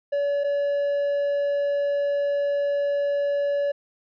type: tone pair in turn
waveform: triangle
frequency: 570 / 570 Hz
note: C#5 / C#5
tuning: +48 / +48 cents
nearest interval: unison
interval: 0 cents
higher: neither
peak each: -19 / -19 dBFS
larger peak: neither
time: 0.12-0.44 / 0.44-3.72 s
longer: second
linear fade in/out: 10 ms
effects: resampled to 11025 Hz